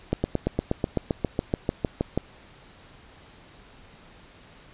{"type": "slowing click train", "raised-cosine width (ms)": 2, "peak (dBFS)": -9, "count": 16, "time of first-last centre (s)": [0.13, 2.176], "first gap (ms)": 110, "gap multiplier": 1.03, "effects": ["pink hiss -51 dBFS RMS until 4.73 s", "resampled to 8000 Hz"]}